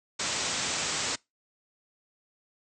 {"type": "low-pass noise", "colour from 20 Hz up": "white", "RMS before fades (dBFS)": -31, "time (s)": [0.19, 1.16], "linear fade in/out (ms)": 10, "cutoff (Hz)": 8100, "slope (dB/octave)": 96, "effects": ["noise-tail reverb RT60 0.2 s tail -24 dB re dry", "high-pass 80 Hz 12 dB/octave"]}